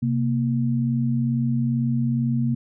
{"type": "tone pair together", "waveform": "sine", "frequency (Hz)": [130.81, 233.1], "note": ["C3", "A#3"], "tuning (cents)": [0, 0], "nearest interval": "minor seventh", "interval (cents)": 1000, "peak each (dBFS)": -22, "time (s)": [0.02, 2.55], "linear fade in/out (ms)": 10, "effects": []}